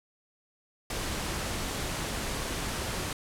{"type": "noise", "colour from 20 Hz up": "pink", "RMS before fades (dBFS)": -33, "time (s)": [0.9, 3.13], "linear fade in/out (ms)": 2, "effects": ["low-pass 11000 Hz 12 dB/octave"]}